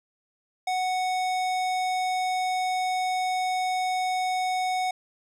sine tone with hard clipping, 740 Hz, F#5, in tune, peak -26 dBFS, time 0.67-4.91 s, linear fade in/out 5 ms, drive 17 dB, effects none

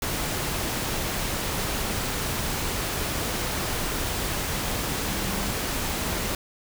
sine tone in noise, 195.9 Hz, G3, 1 cent flat, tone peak -36 dBFS, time 5.03-5.52 s, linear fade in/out 2 ms, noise pink, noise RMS -28 dBFS, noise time 0.02-6.35 s, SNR -11 dB, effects none

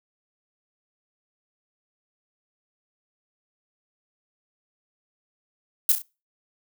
violet noise with echo, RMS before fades -17 dBFS, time 5.89-5.92 s, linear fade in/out 2 ms, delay 33 ms, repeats 3, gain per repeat -7 dB, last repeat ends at 6.019 s, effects noise-tail reverb RT60 0.3 s tail -24 dB re dry

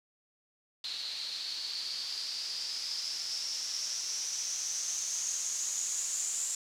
blue noise with low-pass filter sweep, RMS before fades -36 dBFS, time 0.84-6.55 s, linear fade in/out 2 ms, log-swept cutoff 4100 to 7300 Hz, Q 8.3, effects none

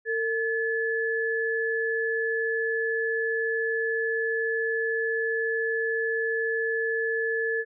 sine tone pair together, 453.5 / 1722 Hz, A#4 / A6, -48 / -38 cents, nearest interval octave + major seventh, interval 2310 cents, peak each -27 dBFS, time 0.05-7.65 s, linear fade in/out 50 ms, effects none

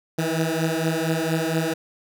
15% pulse beating tone pair, 159.6 / 163.9 Hz, D#3 / E3, +44 / -10 cents, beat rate 4.3 Hz, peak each -18 dBFS, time 0.18-1.74 s, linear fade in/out 10 ms, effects none

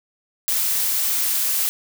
blue noise, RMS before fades -21 dBFS, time 0.48-1.69 s, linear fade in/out 0 ms, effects none

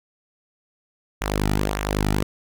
sawtooth tone with flanger, 50.8 Hz, G#1, 38 cents flat, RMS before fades -23 dBFS, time 1.21-2.23 s, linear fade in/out 5 ms, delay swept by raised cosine 0.21 to 1.91 ms, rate 1.7 Hz, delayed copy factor -0.65, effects none

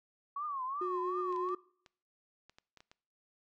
sine tone with vibrato, 1108.7 Hz, C#6, in tune, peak -35 dBFS, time 0.36-1.55 s, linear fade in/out 5 ms, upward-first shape triangle, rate 2.7 Hz, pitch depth 180 cents each way
triangle tone with tremolo, 363.4 Hz, F#4, 31 cents flat, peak -32 dBFS, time 0.81-1.55 s, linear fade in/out 5 ms, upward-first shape sine, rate 8.5 Hz, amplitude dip 25%
clicks, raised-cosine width 0.2 ms, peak -38 dBFS, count 9, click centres 1.326 / 1.362 / 1.489 / 1.862 / 2.496 / 2.585 / 2.773 / 2.805 / 2.915 s
effects noise-tail reverb RT60 0.6 s tail -23 dB re dry

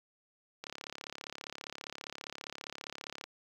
click train, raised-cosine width 0.2 ms, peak -24 dBFS, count 92, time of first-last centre 0.64-3.24 s, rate 35 Hz, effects high-pass 200 Hz 12 dB/octave + 9-bit

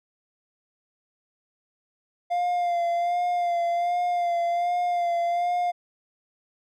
triangle tone with vibrato, 698.5 Hz, F5, in tune, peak -20 dBFS, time 2.3-5.72 s, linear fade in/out 20 ms, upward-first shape sine, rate 1.3 Hz, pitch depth 30 cents each way, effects none

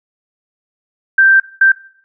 sine tone bursts at uneven times, 1568 Hz, G6, in tune, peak -5 dBFS, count 2, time 1.18-1.4 / 1.61-1.72 s, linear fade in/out 5 ms, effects noise-tail reverb RT60 0.5 s tail -17 dB re dry

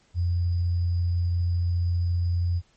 sine tone with sample-and-hold, 87.31 Hz, F2, in tune, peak -21 dBFS, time 0.14-2.62 s, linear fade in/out 50 ms, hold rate 4900 Hz, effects pink hiss -63 dBFS RMS until 2.76 s + MP3 32 kbps

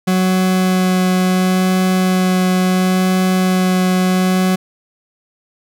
40% pulse tone with vibrato, 185 Hz, F#3, in tune, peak -11 dBFS, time 0.07-4.56 s, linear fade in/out 10 ms, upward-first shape sine, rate 0.72 Hz, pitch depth 8 cents each way, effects none

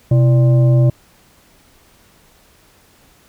sine tone with frequency modulation, 127.3 Hz, C3, 47 cents flat, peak -8 dBFS, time 0.11-0.9 s, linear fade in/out 5 ms, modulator 461 Hz, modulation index 0.4, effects pink hiss -51 dBFS RMS until 3.28 s

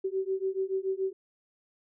sine beating tone pair, 379.2 / 386.2 Hz, F#4 / G4, +43 / -26 cents, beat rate 7 Hz, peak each -31 dBFS, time 0.04-1.13 s, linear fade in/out 10 ms, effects none

